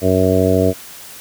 harmonic tone, 93.3 Hz, F#2, 15 cents sharp, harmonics 1 / 2 / 3 / 4 / 5 / 6 / 7, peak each -18 / -20 / -18 / -21 / -17 / -21 / -19 dBFS, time 0.01-0.74 s, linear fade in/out 50 ms, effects white hiss -36 dBFS RMS until 1.2 s

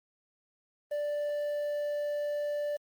triangle tone with quantisation, 587.3 Hz, D5, in tune, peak -28 dBFS, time 0.91-2.77 s, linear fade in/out 10 ms, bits 9, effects Opus 24 kbps

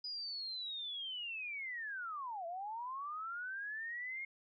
sine linear two-way sweep, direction down then up, 4978 to 659.3 to 2160 Hz, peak -40 dBFS, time 0.04-4.25 s, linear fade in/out 5 ms, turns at 2.46 s, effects none

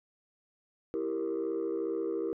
sine chord, E diminished, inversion none, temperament equal, 329.6 / 392 / 466.2 Hz, E4 / G4 / Bb4, 0 / 0 / 0 cents, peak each -33 dBFS, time 0.94-2.33 s, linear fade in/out 0 ms, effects tanh soft clip ceiling -26 dBFS

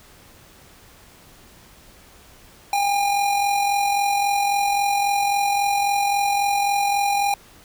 square tone with amplitude modulation, 807 Hz, G#5, 50 cents flat, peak -17 dBFS, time 2.73-7.34 s, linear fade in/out 2 ms, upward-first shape sine, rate 43.7 Hz, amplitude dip 40%, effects pink hiss -49 dBFS RMS until 7.64 s

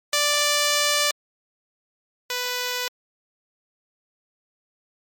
5% pulse tone pair in turn, 587.3 / 495.4 Hz, D5 / B4, 0 / +5 cents, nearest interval minor third, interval 295 cents, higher first, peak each -7 / -13 dBFS, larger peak first, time 0.13-1.11 / 2.3-2.88 s, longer first, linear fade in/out 2 ms, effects MP3 64 kbps

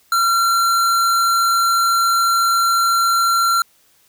square tone, 1367 Hz, F6, 37 cents flat, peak -14 dBFS, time 0.12-3.62 s, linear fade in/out 2 ms, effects white hiss -56 dBFS RMS until 4.08 s

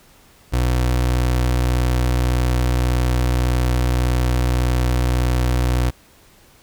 30% pulse tone, 61.74 Hz, B1, in tune, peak -13 dBFS, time 0.52-5.91 s, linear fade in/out 20 ms, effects pink hiss -51 dBFS RMS until 6.62 s

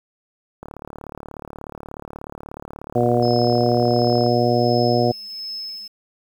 click train, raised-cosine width 1 ms, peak -20 dBFS, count 134, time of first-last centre 0.63-4.264 s, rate 36.6 Hz
harmonic tone, 120.4 Hz, B2, 44 cents flat, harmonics 1 / 2 / 3 / 4 / 5 / 6, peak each -22 / -22 / -22 / -22 / -22 / -22 dBFS, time 2.95-5.12 s, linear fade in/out 10 ms
sine tone with tremolo, 5200 Hz, E8, 24 cents flat, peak -27 dBFS, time 3.22-5.88 s, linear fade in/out 10 ms, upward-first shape sine, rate 1.4 Hz, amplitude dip 50%
effects 8-bit

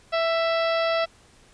harmonic tone with a mistuned harmonic, 660 Hz, E5, 2 cents sharp, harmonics 1 / 2 / 3 / 4 / 5 / 6 / 7 / 8, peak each -22 / -28 / -32 / -34 / -36 / -38 / -39 / -40 dBFS, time 0.12-1.06 s, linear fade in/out 20 ms, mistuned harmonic 2, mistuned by +17 cents, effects pink hiss -55 dBFS RMS until 1.53 s + resampled to 22050 Hz

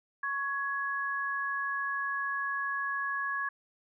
sine tone pair together, 1108.7 / 1675.6 Hz, C#6 / G#6, 0 / +15 cents, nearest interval perfect fifth, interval 715 cents, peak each -34 / -32 dBFS, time 0.23-3.49 s, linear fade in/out 5 ms, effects none

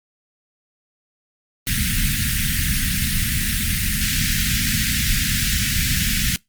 pink band-stop noise, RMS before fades -20 dBFS, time 1.67-6.36 s, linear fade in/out 0 ms, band 240 to 1600 Hz, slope 48 dB/octave, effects noise-tail reverb RT60 0.2 s tail -26 dB re dry + Opus 32 kbps

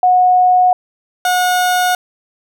sine / 30% pulse tone pair in turn, 730 / 725.8 Hz, F#5 / F#5, -24 / -34 cents, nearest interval unison, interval 10 cents, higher first, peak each -7 / -9 dBFS, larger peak first, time 0.03-0.73 / 1.25-1.95 s, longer neither, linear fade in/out 2 ms, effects none

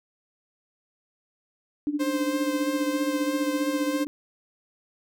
sine tone with tremolo, 293.7 Hz, D4, in tune, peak -21 dBFS, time 1.87-4.07 s, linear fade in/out 0 ms, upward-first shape sine, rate 15 Hz, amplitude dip 80%
sawtooth tone with vibrato, 523 Hz, C5, 1 cent flat, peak -25 dBFS, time 1.99-4.05 s, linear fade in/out 20 ms, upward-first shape sine, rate 3.1 Hz, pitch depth 14 cents each way
effects none

